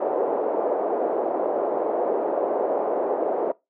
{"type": "band-pass noise", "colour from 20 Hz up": "white", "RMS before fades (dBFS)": -24, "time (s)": [0, 3.52], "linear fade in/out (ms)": 5, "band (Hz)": [380, 650], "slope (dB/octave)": 24, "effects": ["noise-tail reverb RT60 0.2 s tail -21 dB re dry"]}